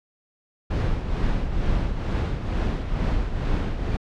brown noise with tremolo, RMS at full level -21 dBFS, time 0.7-3.97 s, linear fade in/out 10 ms, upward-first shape triangle, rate 2.2 Hz, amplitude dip 60%, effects low-pass 4000 Hz 12 dB/octave

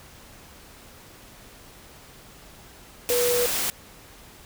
sine tone in noise, 486.4 Hz, B4, 26 cents flat, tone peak -21 dBFS, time 3.1-3.46 s, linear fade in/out 0 ms, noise white, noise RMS -26 dBFS, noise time 3.09-3.7 s, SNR +2 dB, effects pink hiss -48 dBFS RMS until 4.45 s

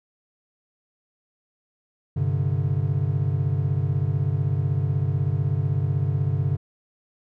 triangle chord, G suspended fourth, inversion none, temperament equal, 98 / 130.81 / 146.83 Hz, G2 / C3 / D3, 0 / 0 / 0 cents, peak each -23 dBFS, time 2.16-6.57 s, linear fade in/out 10 ms, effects none

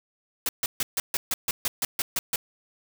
white noise bursts, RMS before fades -26 dBFS, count 12, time 0.46-2.36 s, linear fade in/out 2 ms, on 30 ms, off 140 ms, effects none

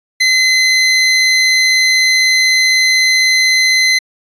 25% pulse tone, 2046 Hz, C7, 39 cents flat, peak -5 dBFS, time 0.2-3.99 s, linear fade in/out 10 ms, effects resampled to 22050 Hz

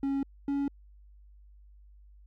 triangle tone pair in turn, 275.1 / 280.7 Hz, C#4 / C#4, -13 / +22 cents, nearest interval unison, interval 35 cents, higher second, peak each -25 dBFS, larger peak neither, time 0.03-0.23 / 0.48-0.68 s, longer neither, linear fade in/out 2 ms, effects added 50 Hz sine -52 dBFS peak until 2.26 s

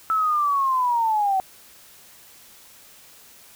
sine linear sweep, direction down, 1318.5 to 750 Hz, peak -18 dBFS, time 0.1-1.4 s, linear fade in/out 0 ms, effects white hiss -49 dBFS RMS until 3.55 s

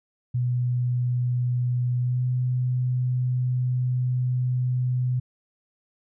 sine tone with pitch glide, 123.47 to 125.77 Hz, B2 to B2, 0 to +32 cents, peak -21 dBFS, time 0.34-5.2 s, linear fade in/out 10 ms, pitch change +32 cents, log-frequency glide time 1.99-2.24 s, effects none

